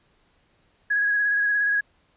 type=tone with vibrato; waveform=sine; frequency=1661.2 Hz; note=G#6; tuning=in tune; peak=-19 dBFS; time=0.9-1.81 s; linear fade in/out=10 ms; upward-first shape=square; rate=17 Hz; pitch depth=17 cents each way; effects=pink hiss -64 dBFS RMS until 2.16 s + resampled to 8000 Hz